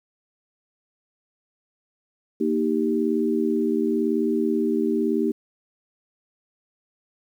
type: chord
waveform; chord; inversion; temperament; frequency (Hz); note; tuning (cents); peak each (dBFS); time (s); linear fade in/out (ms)
sine; Eb major; second; equal; 233.1 / 311.1 / 392; Bb3 / Eb4 / G4; 0 / 0 / 0; -24; 2.4-5.32; 10
effects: 9-bit